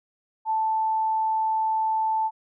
sine tone, 880 Hz, A5, in tune, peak -21 dBFS, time 0.45-2.31 s, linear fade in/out 50 ms, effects none

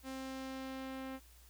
sawtooth tone with low-pass filter sweep, 264.3 Hz, C4, 18 cents sharp, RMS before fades -44 dBFS, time 0.03-1.2 s, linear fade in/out 50 ms, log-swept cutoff 9900 to 2600 Hz, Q 0.86, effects added 60 Hz sine -59 dBFS peak until 1.49 s + white hiss -64 dBFS RMS until 1.49 s

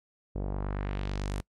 sawtooth tone with low-pass filter sweep, 49 Hz, G1, in tune, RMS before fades -33 dBFS, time 0.35-1.41 s, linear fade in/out 10 ms, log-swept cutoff 490 to 11000 Hz, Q 1.3, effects noise-tail reverb RT60 0.1 s tail -24 dB re dry

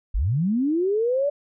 sine linear sweep, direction up, 35.34 to 587.3 Hz, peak -19 dBFS, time 0.14-1.3 s, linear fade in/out 10 ms, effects none

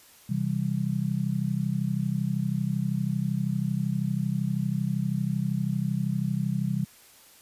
sine chord, C major, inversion none, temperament just, 130.81 / 163.52 / 196.22 Hz, C3 / E3 / G3, 0 / -14 / +2 cents, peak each -29 dBFS, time 0.29-6.85 s, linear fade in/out 10 ms, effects white hiss -54 dBFS RMS until 7.41 s + resampled to 32000 Hz

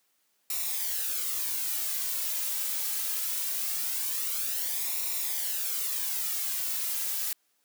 blue noise with flanger, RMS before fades -31 dBFS, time 0.5-7.33 s, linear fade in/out 2 ms, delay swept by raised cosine 0.63 to 2.83 ms, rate 0.22 Hz, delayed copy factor -0.6, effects white hiss -72 dBFS RMS until 7.64 s + high-pass 200 Hz 12 dB/octave

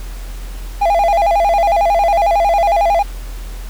triangle tone with vibrato, 740 Hz, F#5, in tune, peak -8 dBFS, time 0.81-3.03 s, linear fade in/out 10 ms, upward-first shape square, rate 11 Hz, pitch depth 160 cents each way, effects added 42 Hz sine -24 dBFS peak until 3.69 s + pink hiss -38 dBFS RMS until 3.69 s

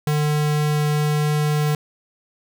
square tone, 149.9 Hz, D3, 36 cents sharp, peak -18 dBFS, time 0.07-1.75 s, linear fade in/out 2 ms, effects none

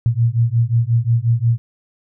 sine beating tone pair, 114.1 / 119.7 Hz, A#2 / A#2, -37 / +46 cents, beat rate 5.6 Hz, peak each -16 dBFS, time 0.06-1.58 s, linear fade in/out 0 ms, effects none

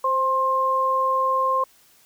sine tone pair together, 523.3 / 1060 Hz, C5 / C6, 0 / +22 cents, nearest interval octave, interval 1222 cents, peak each -25 / -19 dBFS, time 0.04-1.64 s, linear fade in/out 5 ms, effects white hiss -56 dBFS RMS until 2.05 s

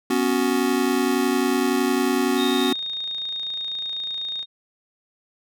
square chord, B suspended second, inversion none, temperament just, 246.9 / 277.8 / 370.4 Hz, B3 / C#4 / F#4, 0 / +4 / +2 cents, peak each -24 dBFS, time 0.1-2.73 s, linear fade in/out 5 ms
sine tone, 3700 Hz, A#7, 14 cents flat, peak -26 dBFS, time 2.36-4.46 s, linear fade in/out 50 ms
click train, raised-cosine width 0.2 ms, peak -27 dBFS, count 58, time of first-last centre 2.4-4.428 s, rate 28.1 Hz
effects none

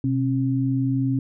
sine tone pair together, 126.73 / 269.7 Hz, B2 / C#4, +45 / -47 cents, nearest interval octave + minor second, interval 1308 cents, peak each -22 dBFS, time 0.04-1.19 s, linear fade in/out 2 ms, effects none

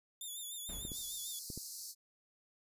5% pulse tone with vibrato, 3520 Hz, A7, in tune, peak -35 dBFS, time 0.21-1.39 s, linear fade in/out 2 ms, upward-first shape sine, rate 6.7 Hz, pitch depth 68 cents each way
brown noise with exponential decay, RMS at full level -43 dBFS, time 0.69-1.34 s, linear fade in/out 2 ms, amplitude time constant 140 ms
clicks, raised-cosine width 3 ms, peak -32 dBFS, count 4, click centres 0.851 / 0.918 / 1.502 / 1.576 s
pink high-pass noise, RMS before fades -46 dBFS, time 0.91-1.95 s, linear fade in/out 50 ms, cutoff 4300 Hz, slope 96 dB/octave
effects resampled to 32000 Hz

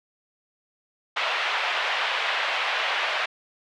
white band-pass noise, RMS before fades -26 dBFS, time 1.16-3.26 s, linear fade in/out 10 ms, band 590 to 3100 Hz, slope 24 dB/octave, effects none

